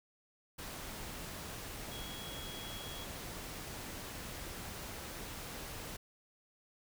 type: tone in noise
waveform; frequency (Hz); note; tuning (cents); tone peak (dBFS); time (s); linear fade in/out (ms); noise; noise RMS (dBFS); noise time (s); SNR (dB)
sine; 3322; G#7; 0; -48; 1.91-3.05; 10; pink; -45; 0.58-5.97; -6
effects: none